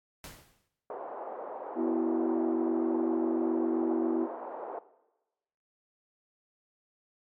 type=noise with exponential decay; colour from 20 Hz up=pink; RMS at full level=-42 dBFS; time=0.24-0.68 s; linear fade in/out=1 ms; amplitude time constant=95 ms
type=band-pass noise; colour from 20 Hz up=pink; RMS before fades=-40 dBFS; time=0.9-4.79 s; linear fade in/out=2 ms; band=460 to 920 Hz; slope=24 dB/octave
type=chord; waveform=sine; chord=B suspended fourth; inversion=none; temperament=equal with one note detuned; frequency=246.9 / 329.6 / 377.1 Hz; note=B3 / E4 / F#4; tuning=0 / 0 / +33 cents; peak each=-33 / -29 / -33 dBFS; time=1.75-4.28 s; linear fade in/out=50 ms
effects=noise-tail reverb RT60 1.0 s tail -17 dB re dry + AAC 64 kbps